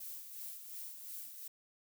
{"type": "noise with tremolo", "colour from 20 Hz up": "violet", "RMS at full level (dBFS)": -45, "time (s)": [0, 1.48], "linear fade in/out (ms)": 5, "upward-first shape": "sine", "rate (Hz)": 2.8, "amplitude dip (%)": 50, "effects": []}